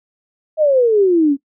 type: exponential sweep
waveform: sine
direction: down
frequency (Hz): 642 to 271.1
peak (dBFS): -9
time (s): 0.57-1.37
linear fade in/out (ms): 50
effects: noise-tail reverb RT60 0.1 s tail -17 dB re dry